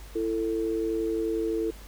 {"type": "tone pair together", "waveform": "sine", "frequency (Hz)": [333.1, 444.7], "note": ["E4", "A4"], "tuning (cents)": [18, 18], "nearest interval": "perfect fourth", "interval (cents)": 500, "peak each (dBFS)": -28, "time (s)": [0.15, 1.71], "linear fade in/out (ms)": 10, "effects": ["added 50 Hz sine -43 dBFS peak until 1.87 s", "pink hiss -50 dBFS RMS until 1.87 s"]}